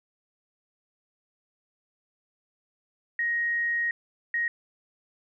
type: tone bursts at uneven times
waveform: sine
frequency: 1878 Hz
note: A#6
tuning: 12 cents sharp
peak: -24 dBFS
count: 2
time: 3.19-3.91 / 4.34-4.48 s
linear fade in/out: 2 ms
effects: none